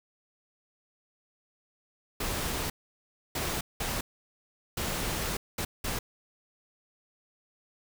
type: noise bursts at uneven times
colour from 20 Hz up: pink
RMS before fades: -32 dBFS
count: 6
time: 2.2-2.7 / 3.35-3.61 / 3.8-4.01 / 4.77-5.37 / 5.58-5.65 / 5.84-5.99 s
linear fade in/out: 5 ms
effects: none